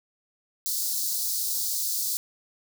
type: high-pass noise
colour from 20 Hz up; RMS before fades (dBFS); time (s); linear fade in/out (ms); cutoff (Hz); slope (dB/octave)
white; -28; 0.66-2.17; 0; 4100; 48
effects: none